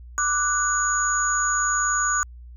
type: tone cluster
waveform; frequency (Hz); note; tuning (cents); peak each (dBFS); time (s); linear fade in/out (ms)
sine; 1174 / 1481 / 6780; D6 / F#6 / G#8; -1 / +1 / +35; -24; 0.18-2.23; 0
effects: added 60 Hz sine -39 dBFS peak until 2.56 s